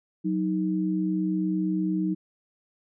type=tone pair together; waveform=sine; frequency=185 / 313.7 Hz; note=F#3 / D#4; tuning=0 / +14 cents; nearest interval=major sixth; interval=914 cents; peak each=-26 dBFS; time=0.24-2.15 s; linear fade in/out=20 ms; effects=none